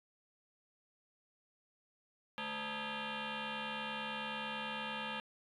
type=tone with frequency modulation; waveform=sine; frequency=947 Hz; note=A#5; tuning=27 cents sharp; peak=-37 dBFS; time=2.38-5.2 s; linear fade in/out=0 ms; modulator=365 Hz; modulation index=6.6; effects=tanh soft clip ceiling -34 dBFS